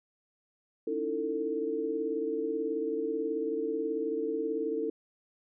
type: tone cluster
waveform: sine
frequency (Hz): 279.8 / 314.6 / 333 / 448.1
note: C#4 / D#4 / E4 / A4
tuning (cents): +16 / +19 / +18 / +32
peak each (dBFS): -39 / -36 / -38 / -31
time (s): 0.87-4.9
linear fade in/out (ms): 5
effects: none